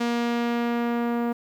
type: tone with low-pass filter sweep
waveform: sawtooth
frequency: 236.9 Hz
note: A#3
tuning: 28 cents sharp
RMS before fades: -25 dBFS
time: 0-1.33 s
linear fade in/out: 10 ms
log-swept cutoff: 5700 to 1200 Hz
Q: 0.72
effects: 9-bit